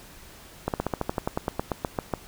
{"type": "slowing click train", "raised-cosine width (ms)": 1, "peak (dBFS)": -11, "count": 16, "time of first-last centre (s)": [0.68, 2.137], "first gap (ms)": 58, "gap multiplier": 1.07, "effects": ["pink hiss -48 dBFS RMS until 2.27 s"]}